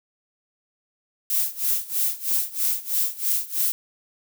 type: noise with tremolo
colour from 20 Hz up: violet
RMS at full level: -21 dBFS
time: 1.3-3.72 s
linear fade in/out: 0 ms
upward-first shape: sine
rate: 3.1 Hz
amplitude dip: 90%
effects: none